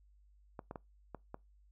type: clicks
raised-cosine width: 1 ms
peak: -29 dBFS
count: 5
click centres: 0.592 / 0.711 / 0.758 / 1.147 / 1.344 s
effects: noise-tail reverb RT60 0.2 s tail -24 dB re dry + added 50 Hz sine -62 dBFS peak until 1.71 s